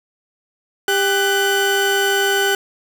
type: tone pair together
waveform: 30% pulse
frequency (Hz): 396.8 / 1498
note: G4 / F#6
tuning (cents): +21 / +21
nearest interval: octave + major seventh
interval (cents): 2300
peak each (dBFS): -15 / -15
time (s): 0.88-2.55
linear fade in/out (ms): 2
effects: none